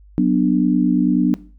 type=chord; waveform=sine; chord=B minor; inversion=second; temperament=just; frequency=185.21 / 246.9 / 296.3 Hz; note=F#3 / B3 / D4; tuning=+2 / 0 / +15 cents; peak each=-17 dBFS; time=0.18-1.34 s; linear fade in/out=0 ms; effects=noise-tail reverb RT60 0.4 s tail -18 dB re dry + added 50 Hz sine -43 dBFS peak until 1.58 s